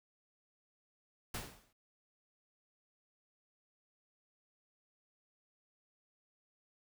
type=noise with exponential decay; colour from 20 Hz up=pink; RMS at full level=-38 dBFS; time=1.34-1.73 s; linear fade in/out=5 ms; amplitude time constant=83 ms; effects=none